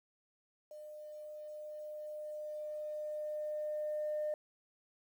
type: tone with level ramp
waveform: sine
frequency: 605 Hz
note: D#5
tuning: 49 cents flat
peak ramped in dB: -47 to -32 dBFS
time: 0.71-4.34 s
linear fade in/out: 2 ms
effects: tanh soft clip ceiling -30 dBFS + 11-bit